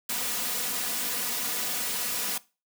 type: noise with comb filter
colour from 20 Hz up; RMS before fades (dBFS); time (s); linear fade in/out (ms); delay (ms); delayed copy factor
white; -30; 0.09-2.38; 5; 4.1; +0.8
effects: noise-tail reverb RT60 0.3 s tail -20 dB re dry + high-pass 80 Hz 12 dB/octave